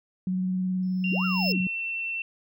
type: tone with vibrato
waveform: sine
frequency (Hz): 185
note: F#3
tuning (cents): 0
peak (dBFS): -24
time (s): 0.27-1.67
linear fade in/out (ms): 2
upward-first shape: triangle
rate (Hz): 19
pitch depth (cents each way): 22
type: tone with exponential growth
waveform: square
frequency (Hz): 5250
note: E8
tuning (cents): -8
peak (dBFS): -25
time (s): 0.83-1.52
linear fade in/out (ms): 1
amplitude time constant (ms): 150
type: tone with pitch glide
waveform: sine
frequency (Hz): 2768 to 2695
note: F7 to E7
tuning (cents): -16 to +38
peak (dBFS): -28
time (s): 1.04-2.22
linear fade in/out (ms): 2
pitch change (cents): -46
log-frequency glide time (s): 1.2-1.74
type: linear two-way sweep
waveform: sine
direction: up then down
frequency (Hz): 82.3 to 1396.9 to 82.3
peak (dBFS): -32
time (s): 1.1-1.62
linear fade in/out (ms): 20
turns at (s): 1.25
effects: none